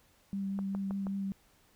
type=tone with vibrato; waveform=sine; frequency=196 Hz; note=G3; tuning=in tune; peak=-32 dBFS; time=0.33-1.32 s; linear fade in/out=0 ms; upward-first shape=triangle; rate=5.1 Hz; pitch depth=16 cents each way
type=click train; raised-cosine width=1 ms; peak=-28 dBFS; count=4; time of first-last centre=0.59-1.068 s; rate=6.27 Hz
effects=pink hiss -66 dBFS RMS until 1.75 s